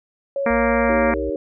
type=tone; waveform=sine; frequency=554.4 Hz; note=C#5; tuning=in tune; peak=-20 dBFS; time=0.36-1.11 s; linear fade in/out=2 ms
type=harmonic tone; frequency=233.1 Hz; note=A#3; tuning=in tune; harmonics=1 / 2 / 3 / 4 / 5 / 6 / 7 / 8 / 9 / 10; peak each=-21 / -24 / -26 / -27 / -28 / -29 / -29 / -30 / -31 / -31 dBFS; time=0.46-1.14 s; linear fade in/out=2 ms
type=tone with pitch glide; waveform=sine; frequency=60 to 61.15 Hz; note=B1 to B1; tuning=-49 to -16 cents; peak=-28 dBFS; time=0.5-1.3 s; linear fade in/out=5 ms; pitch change=+33 cents; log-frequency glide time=0.74-0.84 s
type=chord; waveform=sine; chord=Eb dominant seventh; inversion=none; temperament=equal; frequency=311.1 / 392 / 466.2 / 554.4 Hz; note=Eb4 / G4 / Bb4 / Db5; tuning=0 / 0 / 0 / 0 cents; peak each=-27 dBFS; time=0.89-1.36 s; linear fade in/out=2 ms
effects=none